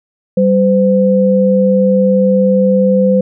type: tone pair together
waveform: sine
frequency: 193.9 / 511.1 Hz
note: G3 / C5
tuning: -19 / -41 cents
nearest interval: octave + perfect fourth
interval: 1678 cents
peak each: -10 dBFS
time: 0.37-3.21 s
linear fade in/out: 5 ms
effects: none